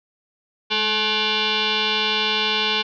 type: tone with frequency modulation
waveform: sine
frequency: 210 Hz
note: G#3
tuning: 19 cents sharp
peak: -18 dBFS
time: 0.7-2.83 s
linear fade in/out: 20 ms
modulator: 644 Hz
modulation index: 6
effects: none